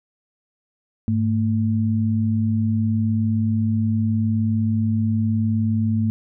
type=tone pair together; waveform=sine; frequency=103.83 / 223 Hz; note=G#2 / A3; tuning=0 / +23 cents; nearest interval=octave + minor second; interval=1323 cents; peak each=-20 dBFS; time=1.08-6.1 s; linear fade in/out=0 ms; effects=none